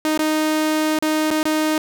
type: tone with dropouts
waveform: sawtooth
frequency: 310 Hz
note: D#4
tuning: 6 cents flat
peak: -13 dBFS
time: 0.05-1.78 s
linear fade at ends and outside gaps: 1 ms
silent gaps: 0.176-0.191 / 0.988-1.024 / 1.306-1.312 / 1.43-1.454 s
effects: none